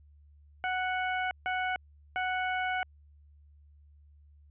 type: tone bursts at uneven times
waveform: 20% pulse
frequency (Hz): 740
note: F#5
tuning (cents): 0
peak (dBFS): -24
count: 3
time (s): 0.64-1.31 / 1.46-1.76 / 2.16-2.83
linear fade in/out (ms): 0
effects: added 73 Hz sine -55 dBFS peak until 4.5 s + resampled to 8000 Hz